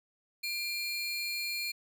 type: tone pair together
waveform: 45% pulse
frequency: 2388 / 4255 Hz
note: D7 / C8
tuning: +28 / +28 cents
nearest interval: minor seventh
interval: 1000 cents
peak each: -35 / -36 dBFS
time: 0.43-1.72 s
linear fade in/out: 10 ms
effects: none